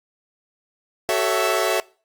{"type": "chord", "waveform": "sawtooth", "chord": "F# minor seventh", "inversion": "none", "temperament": "equal with one note detuned", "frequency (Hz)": [377.3, 440, 554.4, 659.3], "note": ["F#4", "A4", "C#5", "E5"], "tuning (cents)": [34, 0, 0, 0], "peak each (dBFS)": [-21, -21, -22, -18], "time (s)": [1.09, 1.8], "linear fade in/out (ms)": 0, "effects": ["noise-tail reverb RT60 0.4 s tail -23 dB re dry", "Opus 48 kbps"]}